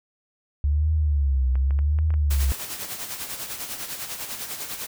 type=tone with vibrato; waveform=sine; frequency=70.8 Hz; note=C#2; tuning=37 cents sharp; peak=-18 dBFS; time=0.64-2.52 s; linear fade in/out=0 ms; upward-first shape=triangle; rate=0.88 Hz; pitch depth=190 cents each way
type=clicks; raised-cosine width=0.5 ms; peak=-26 dBFS; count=8; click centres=1.555 / 1.708 / 1.79 / 1.988 / 2.105 / 2.14 / 2.492 / 2.847 s
type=noise with tremolo; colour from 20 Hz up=white; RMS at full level=-31 dBFS; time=2.3-4.87 s; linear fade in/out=10 ms; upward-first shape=sine; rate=10 Hz; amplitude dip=55%
effects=none